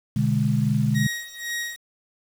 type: chord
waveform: sine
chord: G# diminished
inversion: first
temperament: equal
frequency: 123.47 / 146.83 / 207.7 Hz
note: B2 / D3 / G#3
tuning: 0 / 0 / 0 cents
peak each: -23 dBFS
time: 0.16-1.07 s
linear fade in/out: 5 ms
type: tone with tremolo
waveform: sawtooth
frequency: 1888 Hz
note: A#6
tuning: 22 cents sharp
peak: -22 dBFS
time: 0.94-1.77 s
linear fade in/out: 20 ms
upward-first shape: sine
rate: 2 Hz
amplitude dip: 85%
effects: low-pass 12000 Hz 12 dB/octave + 7-bit